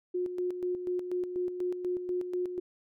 sine tone with tremolo, 360 Hz, F#4, 47 cents flat, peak -28 dBFS, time 0.14-2.6 s, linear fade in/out 10 ms, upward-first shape square, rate 4.1 Hz, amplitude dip 55%, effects none

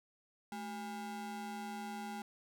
square ring-modulated tone, 300 Hz, D4, 37 cents sharp, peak -39 dBFS, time 0.52-2.22 s, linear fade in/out 2 ms, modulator 516 Hz, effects none

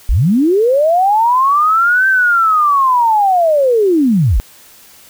sine linear two-way sweep, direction up then down, 33.92 to 1568 to 33.92 Hz, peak -8 dBFS, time 0.09-4.4 s, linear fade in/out 0 ms, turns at 2.08 s, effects white hiss -42 dBFS RMS until 5.09 s

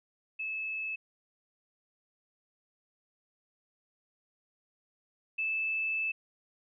sine tone pair in turn, 2605 / 2626 Hz, E7 / E7, -21 / -7 cents, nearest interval unison, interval 14 cents, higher second, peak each -33 / -29 dBFS, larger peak second, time 0.39-0.96 / 5.38-6.12 s, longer second, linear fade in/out 10 ms, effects none

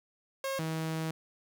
sawtooth tone pair in turn, 540 / 160.23 Hz, C#5 / E3, -45 / -49 cents, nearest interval octave + major sixth, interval 2104 cents, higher first, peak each -28 dBFS, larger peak neither, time 0.44-0.59 / 0.59-1.11 s, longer second, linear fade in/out 2 ms, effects none

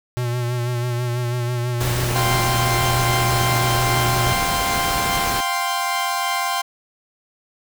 square tone with vibrato, 121.6 Hz, B2, 26 cents flat, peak -21 dBFS, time 0.17-4.33 s, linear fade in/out 0 ms, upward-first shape sine, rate 6.1 Hz, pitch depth 36 cents each way
pink noise, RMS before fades -25 dBFS, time 1.8-5.41 s, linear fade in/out 10 ms
sawtooth chord, F suspended second, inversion none, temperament equal, 698.5 / 784 / 1046.5 Hz, F5 / G5 / C6, 0 / 0 / 0 cents, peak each -23 / -21 / -19 dBFS, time 2.15-6.62 s, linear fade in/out 10 ms
effects none

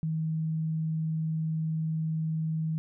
sine tone with vibrato, 159.2 Hz, D#3, 40 cents sharp, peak -27 dBFS, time 0.03-2.78 s, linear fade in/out 0 ms, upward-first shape sine, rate 20 Hz, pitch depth 19 cents each way, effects none

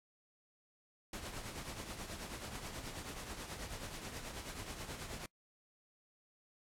pink noise with tremolo, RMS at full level -43 dBFS, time 1.13-5.26 s, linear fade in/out 2 ms, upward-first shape triangle, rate 9.3 Hz, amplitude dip 60%, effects noise-tail reverb RT60 0.1 s tail -24 dB re dry + low-pass 11000 Hz 12 dB/octave

